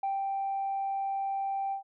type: tone with ADSR envelope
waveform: sine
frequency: 784 Hz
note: G5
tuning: in tune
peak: -26 dBFS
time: 0.03-1.83 s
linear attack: 5 ms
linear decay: 180 ms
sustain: -2 dB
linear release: 110 ms
effects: tanh soft clip ceiling -25 dBFS